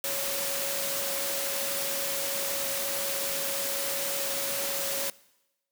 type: tone in noise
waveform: sine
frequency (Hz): 554.4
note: C#5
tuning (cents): 0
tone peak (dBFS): -36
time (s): 0.04-5.1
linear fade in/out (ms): 2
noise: white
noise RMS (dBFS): -31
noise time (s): 0.04-5.1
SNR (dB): -8
effects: noise-tail reverb RT60 1.0 s tail -22 dB re dry + high-pass 150 Hz 12 dB/octave